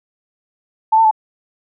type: tone with pitch steps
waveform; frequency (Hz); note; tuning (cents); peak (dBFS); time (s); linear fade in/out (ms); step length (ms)
sine; 880 / 897 / 869; A5 / A5 / A5; 0 / +33 / -22; -8; 0.92-1.112; 10; 64
effects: none